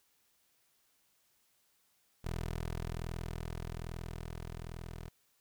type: tone with level ramp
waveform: 15% pulse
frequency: 41.2 Hz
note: E1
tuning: in tune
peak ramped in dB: -29 to -37 dBFS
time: 2.24-5.09 s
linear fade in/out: 10 ms
effects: white hiss -73 dBFS RMS until 5.4 s